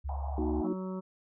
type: tone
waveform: sine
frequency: 70 Hz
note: C#2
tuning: 18 cents sharp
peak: -32 dBFS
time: 0.04-0.62 s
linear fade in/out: 20 ms
type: band-pass noise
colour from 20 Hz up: pink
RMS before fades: -43 dBFS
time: 0.09-0.67 s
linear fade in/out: 0 ms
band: 690 to 900 Hz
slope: 48 dB/octave
type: chord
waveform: sine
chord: D# minor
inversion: second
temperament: equal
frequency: 233.1 / 311.1 / 370 Hz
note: A#3 / D#4 / F#4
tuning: 0 / 0 / 0 cents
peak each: -36 / -32 / -34 dBFS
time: 0.38-0.73 s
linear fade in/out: 2 ms
type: harmonic tone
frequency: 187.1 Hz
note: F#3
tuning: 20 cents sharp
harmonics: 1 / 2 / 3 / 5 / 6 / 7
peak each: -35 / -41 / -45 / -49 / -51 / -52 dBFS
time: 0.63-1.01 s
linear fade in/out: 20 ms
effects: none